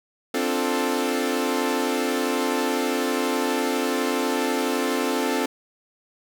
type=chord; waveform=sawtooth; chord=D minor seventh; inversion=third; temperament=equal; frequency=261.6 / 293.7 / 349.2 / 440 Hz; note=C4 / D4 / F4 / A4; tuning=0 / 0 / 0 / 0 cents; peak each=-22 / -25 / -25 / -23 dBFS; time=0.34-5.46 s; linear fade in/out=5 ms; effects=none